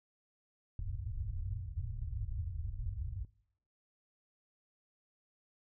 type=low-pass noise; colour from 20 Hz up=white; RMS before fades=-39 dBFS; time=0.79-3.25 s; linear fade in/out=2 ms; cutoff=110 Hz; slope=48 dB/octave; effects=noise-tail reverb RT60 0.7 s tail -22 dB re dry